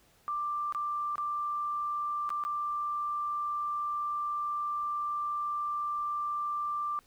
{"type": "tone with dropouts", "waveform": "sine", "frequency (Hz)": 1181, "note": "D6", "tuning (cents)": 9, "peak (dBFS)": -30, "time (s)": [0.28, 6.99], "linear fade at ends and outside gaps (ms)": 0, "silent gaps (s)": [[0.724, 0.748], [1.156, 1.181], [2.292, 2.303], [2.438, 2.45]], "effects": ["pink hiss -64 dBFS RMS until 7.06 s"]}